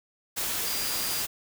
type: tone in noise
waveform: sine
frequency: 4801 Hz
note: D8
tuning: 37 cents sharp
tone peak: -35 dBFS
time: 0.65-1.23 s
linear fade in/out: 20 ms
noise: white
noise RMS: -30 dBFS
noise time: 0.36-1.27 s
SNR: -8 dB
effects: none